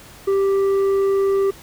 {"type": "tone with tanh clipping", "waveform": "sine", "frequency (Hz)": 392, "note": "G4", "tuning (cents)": 0, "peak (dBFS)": -16, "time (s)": [0.27, 1.51], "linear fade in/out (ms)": 10, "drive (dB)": 6, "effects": ["pink hiss -43 dBFS RMS until 1.62 s"]}